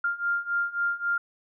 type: beating tone pair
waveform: sine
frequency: 1396.9 / 1400.6 Hz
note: F6 / F6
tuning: 0 / +5 cents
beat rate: 3.7 Hz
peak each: -29 / -27 dBFS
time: 0.04-1.18 s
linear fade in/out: 5 ms
effects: none